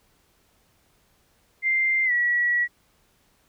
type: tone with pitch glide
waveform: sine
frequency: 2093 to 1930.4 Hz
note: C7 to B6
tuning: 0 to -40 cents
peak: -19 dBFS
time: 1.62-2.68 s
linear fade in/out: 50 ms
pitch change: -140 cents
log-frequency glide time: 2.05-2.12 s
effects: pink hiss -64 dBFS RMS until 3.48 s